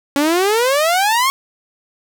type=exponential sweep; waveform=sawtooth; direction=up; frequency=276 to 1108.7 Hz; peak=-9 dBFS; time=0.16-1.3 s; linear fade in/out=0 ms; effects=none